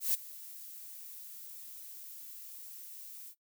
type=noise with ADSR envelope; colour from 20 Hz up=violet; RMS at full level=-28 dBFS; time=0-3.35 s; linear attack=140 ms; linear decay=15 ms; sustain=-20 dB; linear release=65 ms; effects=noise-tail reverb RT60 0.1 s tail -17 dB re dry